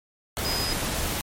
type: tone in noise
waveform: sine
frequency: 4993 Hz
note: D#8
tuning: 5 cents sharp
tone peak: -28 dBFS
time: 0.45-0.73 s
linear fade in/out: 0 ms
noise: pink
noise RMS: -28 dBFS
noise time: 0.37-1.21 s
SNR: -3 dB
effects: MP3 64 kbps